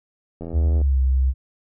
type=click train; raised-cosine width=2 ms; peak=-20 dBFS; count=35; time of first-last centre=0.41-0.815 s; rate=83.9 Hz
type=tone with pitch glide; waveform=sine; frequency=73.42 to 65.41 Hz; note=D2 to C2; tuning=0 to 0 cents; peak=-15 dBFS; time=0.52-1.34 s; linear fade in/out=50 ms; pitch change=-200 cents; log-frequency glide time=0.74-0.98 s
effects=none